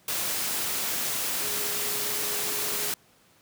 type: tone in noise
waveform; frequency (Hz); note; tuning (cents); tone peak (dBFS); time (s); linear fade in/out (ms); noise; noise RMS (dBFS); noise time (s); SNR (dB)
sine; 416.9; G#4; +7; -40; 1.42-2.9; 2; white; -29; 0.08-2.94; -14
effects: pink hiss -60 dBFS RMS until 3.41 s + high-pass 100 Hz 12 dB/octave